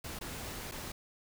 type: noise with dropouts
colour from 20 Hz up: pink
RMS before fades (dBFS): -42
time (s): 0.04-0.92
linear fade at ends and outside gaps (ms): 5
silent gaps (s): 0.19-0.21 / 0.714-0.719
effects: none